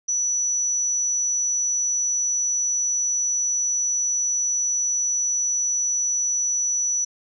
sine tone, 5920 Hz, F#8, in tune, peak -20 dBFS, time 0.08-7.05 s, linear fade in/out 10 ms, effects none

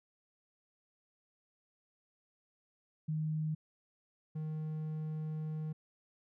sine / triangle tone pair in turn, 155.56 / 155.56 Hz, D#3 / D#3, 0 / 0 cents, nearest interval unison, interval 0 cents, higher neither, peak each -32 / -34 dBFS, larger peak first, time 3.08-3.55 / 4.35-5.73 s, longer second, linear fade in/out 10 ms, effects none

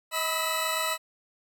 20% pulse tone cluster, 635 / 991 / 1297 / 3994 Hz, D#5 / B5 / E6 / B7, +35 / +6 / -28 / +19 cents, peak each -27 dBFS, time 0.11-0.98 s, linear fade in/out 50 ms, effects none

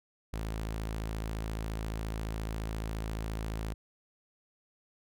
sawtooth tone, 54.4 Hz, A1, 19 cents flat, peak -30 dBFS, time 0.33-3.74 s, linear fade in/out 5 ms, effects none

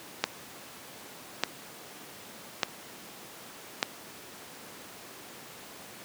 click train, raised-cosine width 0.2 ms, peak -6 dBFS, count 4, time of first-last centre 0.24-3.829 s, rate 0.836 Hz, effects pink hiss -46 dBFS RMS until 6.04 s + high-pass 200 Hz 12 dB/octave

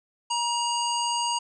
harmonic tone with a mistuned harmonic, 949 Hz, A#5, 31 cents sharp, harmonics 1 / 3 / 5 / 7 / 9, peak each -26 / -31 / -33 / -34 / -36 dBFS, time 0.3-1.39 s, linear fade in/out 10 ms, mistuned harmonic 9, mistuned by -25 cents, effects none

